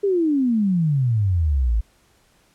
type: exponential sweep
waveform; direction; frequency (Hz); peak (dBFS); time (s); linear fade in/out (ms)
sine; down; 413.2 to 51.91; -16; 0.03-1.81; 10
effects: pink hiss -59 dBFS RMS until 2.54 s + low-pass 12000 Hz 12 dB/octave